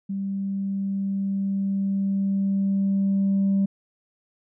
sine tone with level ramp, 196 Hz, G3, in tune, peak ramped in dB -25 to -16 dBFS, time 0.09-3.66 s, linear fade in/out 10 ms, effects tanh soft clip ceiling -16 dBFS

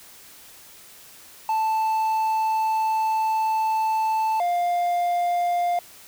triangle tone pair in turn, 880 / 701.9 Hz, A5 / F5, 0 / +9 cents, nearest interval major third, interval 391 cents, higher first, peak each -18 dBFS, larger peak neither, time 1.49-4.4 / 4.4-5.79 s, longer first, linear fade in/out 2 ms, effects white hiss -47 dBFS RMS until 6.07 s

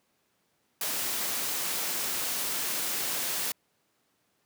white noise, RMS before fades -31 dBFS, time 0.81-3.52 s, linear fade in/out 2 ms, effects pink hiss -72 dBFS RMS until 4.45 s + high-pass 150 Hz 12 dB/octave

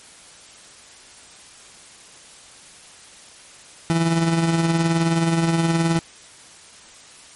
30% pulse tone with tremolo, 165.7 Hz, E3, 9 cents sharp, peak -12 dBFS, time 3.9-5.99 s, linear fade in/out 0 ms, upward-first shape triangle, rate 19 Hz, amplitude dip 50%, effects white hiss -45 dBFS RMS until 7.35 s + MP3 48 kbps

